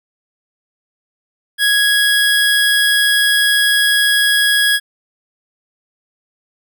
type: tone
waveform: 25% pulse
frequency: 1662 Hz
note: G#6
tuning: 1 cent sharp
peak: -7 dBFS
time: 1.58-4.8 s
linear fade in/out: 50 ms
effects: none